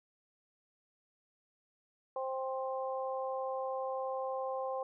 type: harmonic tone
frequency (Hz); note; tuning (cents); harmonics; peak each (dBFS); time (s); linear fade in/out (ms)
263; C4; +9; 2 / 3 / 4; -36 / -40 / -42; 2.16-4.83; 2
effects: none